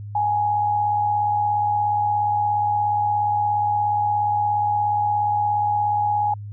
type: tone with amplitude modulation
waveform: sine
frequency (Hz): 833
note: G#5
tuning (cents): +5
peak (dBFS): -16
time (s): 0.15-6.34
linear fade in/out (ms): 5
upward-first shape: sine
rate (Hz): 77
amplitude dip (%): 40
effects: added 103 Hz sine -31 dBFS peak until 6.52 s